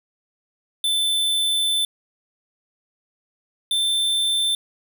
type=tone pair in turn; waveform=square; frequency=3528 / 3553 Hz; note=A7 / A7; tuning=+4 / +16 cents; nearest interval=unison; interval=12 cents; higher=second; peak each=-19 dBFS; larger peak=neither; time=0.84-1.85 / 3.71-4.55 s; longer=first; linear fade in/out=2 ms; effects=none